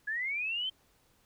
sine linear sweep, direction up, 1661.2 to 3136 Hz, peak -31 dBFS, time 0.07-0.7 s, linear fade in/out 10 ms, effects pink hiss -68 dBFS RMS until 1.25 s

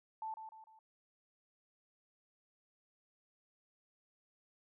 sine tone with echo, 880 Hz, A5, in tune, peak -39 dBFS, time 0.22-0.34 s, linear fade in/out 2 ms, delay 150 ms, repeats 3, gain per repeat -7 dB, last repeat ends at 0.79 s, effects none

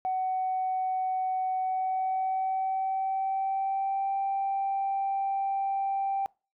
sine tone with pitch glide, 750 to 783.7 Hz, F#5 to G5, +23 to -1 cents, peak -25 dBFS, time 0.05-6.26 s, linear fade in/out 0 ms, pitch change +76 cents, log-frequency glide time 1.61-4.16 s, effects noise-tail reverb RT60 0.3 s tail -24 dB re dry + tanh soft clip ceiling -22 dBFS

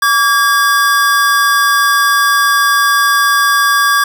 square tone pair together, 1147 / 1628.7 Hz, D6 / G#6, -41 / -34 cents, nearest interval tritone, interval 607 cents, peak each -12 dBFS, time 0.02-4.04 s, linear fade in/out 5 ms, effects 7-bit

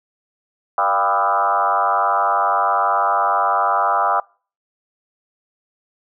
sine tone with frequency modulation, 995 Hz, B5, 13 cents sharp, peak -14 dBFS, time 0.78-4.2 s, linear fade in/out 2 ms, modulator 98.8 Hz, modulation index 3.6, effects noise-tail reverb RT60 0.4 s tail -26 dB re dry

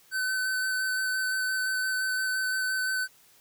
square tone with vibrato, 1521 Hz, F#6, 47 cents sharp, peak -27 dBFS, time 0.11-3.08 s, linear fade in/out 50 ms, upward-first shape square, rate 5.8 Hz, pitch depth 11 cents each way, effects white hiss -59 dBFS RMS until 3.4 s

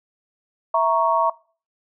sine chord, A# diminished, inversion second, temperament equal with one note detuned, 659.3 / 935.6 / 1108.7 Hz, E5 / A#5 / C#6, 0 / +6 / 0 cents, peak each -20 dBFS, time 0.74-1.3 s, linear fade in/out 5 ms, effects noise-tail reverb RT60 0.4 s tail -22 dB re dry

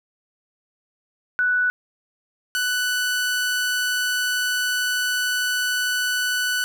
sine / sawtooth tone pair in turn, 1483 / 1488.9 Hz, F#6 / F#6, +4 / +10 cents, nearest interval unison, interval 6 cents, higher second, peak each -17 dBFS, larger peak neither, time 1.39-1.7 / 2.55-6.64 s, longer second, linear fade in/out 0 ms, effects none

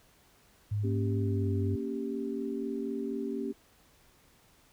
sine tone with pitch glide, 103.83 to 98.06 Hz, G#2 to G2, 0 to +1 cents, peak -28 dBFS, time 0.71-1.76 s, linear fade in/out 10 ms, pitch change -99 cents, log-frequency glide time 1.15-1.5 s
sine chord, G diminished, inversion first, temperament equal, 233.1 / 277.2 / 392 Hz, Bb3 / Db4 / G4, 0 / 0 / 0 cents, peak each -36 dBFS, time 0.83-3.53 s, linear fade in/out 20 ms
effects pink hiss -63 dBFS RMS until 4.72 s

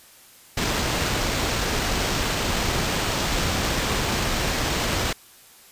pink noise with sample-and-hold, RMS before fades -24 dBFS, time 0.57-5.13 s, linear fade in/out 5 ms, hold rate 11025 Hz, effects white hiss -50 dBFS RMS until 5.71 s + resampled to 32000 Hz

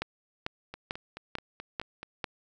two click trains, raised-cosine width 0.3 ms, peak -24 / -15 dBFS, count 7 / 6, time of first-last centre 0.74-2.03 / 0.02-2.242 s, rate 4.65 / 2.25 Hz, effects none

